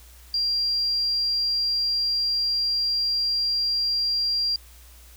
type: tone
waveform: sine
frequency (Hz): 4760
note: D8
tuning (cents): +22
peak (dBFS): -21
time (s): 0.34-4.56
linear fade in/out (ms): 2
effects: added 60 Hz sine -47 dBFS peak until 5.16 s + white hiss -52 dBFS RMS until 5.16 s